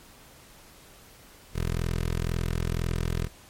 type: tone with notch filter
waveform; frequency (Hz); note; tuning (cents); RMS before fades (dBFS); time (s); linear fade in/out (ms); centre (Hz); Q
15% pulse; 42; E1; +33; -28; 1.53-3.29; 50; 790; 1.7
effects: pink hiss -52 dBFS RMS until 3.49 s + MP3 64 kbps